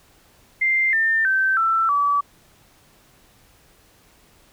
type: tone with pitch steps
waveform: sine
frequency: 2093 / 1801.1 / 1550 / 1333.8 / 1147.8 Hz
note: C7 / A6 / G6 / E6 / D6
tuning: 0 / +40 / -20 / +20 / -40 cents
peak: -16 dBFS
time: 0.61-2.21 s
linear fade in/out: 10 ms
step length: 320 ms
effects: pink hiss -55 dBFS RMS until 4.52 s